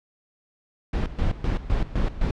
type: noise with tremolo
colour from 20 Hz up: brown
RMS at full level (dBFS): -22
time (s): 0.93-2.31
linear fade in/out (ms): 5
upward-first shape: square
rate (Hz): 3.9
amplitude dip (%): 80
effects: low-pass 4000 Hz 12 dB/octave